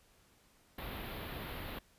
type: band-stop noise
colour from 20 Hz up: pink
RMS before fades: -43 dBFS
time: 0.78-1.79 s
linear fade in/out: 5 ms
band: 4100 to 12000 Hz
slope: 48 dB/octave
effects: pink hiss -67 dBFS RMS until 1.98 s + resampled to 32000 Hz